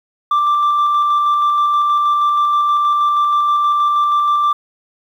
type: tone with tremolo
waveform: sine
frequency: 1177 Hz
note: D6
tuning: 3 cents sharp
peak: -8 dBFS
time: 0.31-4.53 s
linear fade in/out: 5 ms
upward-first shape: square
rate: 6.3 Hz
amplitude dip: 25%
effects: tanh soft clip ceiling -10 dBFS + 8-bit